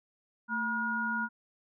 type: tone cluster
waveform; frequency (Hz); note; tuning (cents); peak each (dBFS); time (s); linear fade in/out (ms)
sine; 223.2 / 962 / 1432; A3 / B5 / F6; +25 / -46 / +43; -36 / -36 / -31; 0.48-1.29; 50
effects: none